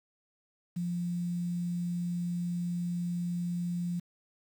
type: tone with quantisation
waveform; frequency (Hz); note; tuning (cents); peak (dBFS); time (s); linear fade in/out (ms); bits
sine; 174.61; F3; 0; -30; 0.76-4; 10; 9
effects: none